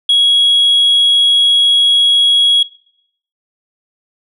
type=tone; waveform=sine; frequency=3322 Hz; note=G#7; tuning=in tune; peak=-5 dBFS; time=0.09-2.63 s; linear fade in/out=5 ms; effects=noise-tail reverb RT60 0.7 s tail -20 dB re dry + tanh soft clip ceiling -5 dBFS